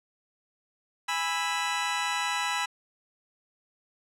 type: chord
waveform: 20% pulse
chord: E major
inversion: first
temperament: just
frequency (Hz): 824.1 / 988.9 / 1318.5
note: G#5 / B5 / E6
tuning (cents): -14 / +2 / 0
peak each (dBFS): -28 / -25 / -28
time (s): 1.08-2.66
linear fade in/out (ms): 10
effects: low-pass 9000 Hz 12 dB/octave